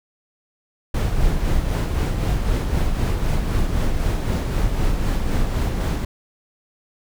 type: noise with tremolo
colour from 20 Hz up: brown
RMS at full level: -18 dBFS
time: 0.94-6.05 s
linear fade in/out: 5 ms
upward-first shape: sine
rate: 3.9 Hz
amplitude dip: 40%
effects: none